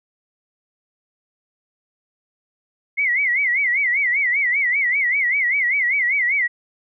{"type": "tone with vibrato", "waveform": "sine", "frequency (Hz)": 2093, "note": "C7", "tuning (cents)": 0, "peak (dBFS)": -16, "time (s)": [2.97, 6.48], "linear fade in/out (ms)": 20, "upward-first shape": "sine", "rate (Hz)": 5.1, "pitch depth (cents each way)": 160, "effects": []}